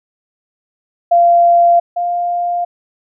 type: tone pair in turn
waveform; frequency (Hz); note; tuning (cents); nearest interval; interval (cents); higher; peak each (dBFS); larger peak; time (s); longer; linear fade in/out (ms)
sine; 690 / 700.4; F5 / F5; -21 / +5; unison; 26; second; -6 / -14; first; 1.11-1.8 / 1.96-2.65; neither; 10
effects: none